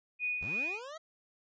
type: tone with tremolo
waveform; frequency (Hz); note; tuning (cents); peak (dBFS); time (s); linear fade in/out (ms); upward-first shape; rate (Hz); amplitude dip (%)
sine; 2473; D#7; -11; -30; 0.19-0.8; 50; sine; 3.1; 45
type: linear sweep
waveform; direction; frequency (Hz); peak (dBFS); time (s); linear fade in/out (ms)
25% pulse; up; 54.4 to 659.3; -39; 0.41-0.98; 10
effects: resampled to 16000 Hz